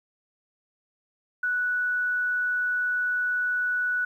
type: tone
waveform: sine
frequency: 1477 Hz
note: F#6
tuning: 3 cents flat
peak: -23 dBFS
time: 1.43-4.05 s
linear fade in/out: 5 ms
effects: 10-bit